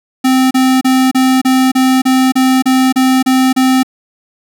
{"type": "tone bursts", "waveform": "square", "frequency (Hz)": 260, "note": "C4", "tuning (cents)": -11, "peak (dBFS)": -8, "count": 12, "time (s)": [0.24, 3.832], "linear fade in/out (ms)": 10, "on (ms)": 270, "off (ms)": 32, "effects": ["8-bit"]}